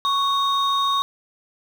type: tone pair together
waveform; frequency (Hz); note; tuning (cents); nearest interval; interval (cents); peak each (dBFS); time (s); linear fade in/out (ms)
sine; 1108.7 / 3721; C#6 / A#7; 0 / -4; octave + major sixth; 2096; -18 / -22; 0.05-1.02; 0
effects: tanh soft clip ceiling -13 dBFS + 7-bit